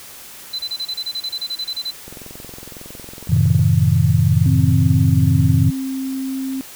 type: tone bursts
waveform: sine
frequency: 4033 Hz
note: B7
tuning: 36 cents sharp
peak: -21 dBFS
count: 16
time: 0.53-1.91 s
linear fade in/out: 10 ms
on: 60 ms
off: 28 ms
type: click train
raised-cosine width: 2 ms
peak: -23 dBFS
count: 34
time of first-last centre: 2.08-3.594 s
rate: 21.8 Hz
type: chord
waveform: sine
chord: F# diminished seventh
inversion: none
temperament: just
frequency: 92.5 / 111 / 133.2 / 159.84 Hz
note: F#2 / A2 / C3 / Eb3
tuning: 0 / +16 / +31 / +47 cents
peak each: -17 dBFS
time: 3.29-5.71 s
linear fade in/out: 10 ms
type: tone with pitch glide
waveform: sine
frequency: 261.6 to 265.6 Hz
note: C4 to C4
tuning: 0 to +26 cents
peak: -21 dBFS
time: 4.46-6.61 s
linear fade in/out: 0 ms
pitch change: +26 cents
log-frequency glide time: 4.95-5.66 s
effects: white hiss -38 dBFS RMS until 6.75 s